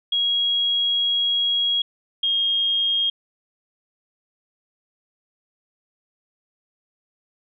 sine tone pair in turn, 3300 / 3245 Hz, G#7 / G#7, -12 / -41 cents, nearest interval unison, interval 29 cents, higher first, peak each -18 dBFS, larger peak neither, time 0.12-1.82 / 2.23-3.1 s, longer first, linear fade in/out 5 ms, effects none

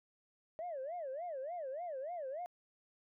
sine tone with vibrato, 610 Hz, D#5, 34 cents flat, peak -38 dBFS, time 0.59-2.46 s, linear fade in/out 0 ms, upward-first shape sine, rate 3.4 Hz, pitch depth 280 cents each way, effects tanh soft clip ceiling -36 dBFS

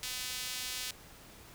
sawtooth tone with high-pass filter, 252.7 Hz, B3, 40 cents sharp, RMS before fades -39 dBFS, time 0.03-0.91 s, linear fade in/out 0 ms, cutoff 3400 Hz, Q 0.91, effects pink hiss -54 dBFS RMS until 1.54 s

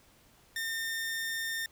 sawtooth tone, 1815 Hz, A#6, 47 cents flat, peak -29 dBFS, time 0.56-1.66 s, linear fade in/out 2 ms, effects pink hiss -62 dBFS RMS until 1.71 s

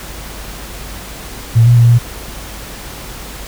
sine tone with pitch steps, 114.8 / 120.5 / 118.1 / 118.9 Hz, A#2 / B2 / A#2 / A#2, -26 / -42 / +23 / +35 cents, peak -4 dBFS, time 1.55-1.99 s, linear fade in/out 20 ms, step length 110 ms, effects added 50 Hz sine -31 dBFS peak until 3.47 s + pink hiss -30 dBFS RMS until 3.47 s

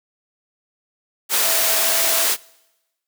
sine tone in noise, 659.3 Hz, E5, in tune, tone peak -27 dBFS, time 1.41-2.29 s, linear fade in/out 50 ms, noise white, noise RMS -18 dBFS, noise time 1.29-2.37 s, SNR -12 dB, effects noise-tail reverb RT60 1.0 s tail -24 dB re dry + high-pass 400 Hz 12 dB/octave

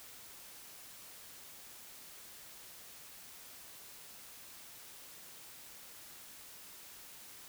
silence, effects white hiss -53 dBFS RMS until 7.48 s

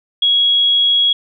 sine tone, 3322 Hz, G#7, in tune, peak -10 dBFS, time 0.22-1.13 s, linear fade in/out 5 ms, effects none

